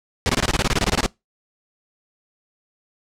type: noise bursts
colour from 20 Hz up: pink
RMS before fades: -18 dBFS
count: 15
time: 0.26-1.062 s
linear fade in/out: 0 ms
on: 32 ms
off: 23 ms
effects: noise-tail reverb RT60 0.2 s tail -24 dB re dry + low-pass 7000 Hz 12 dB/octave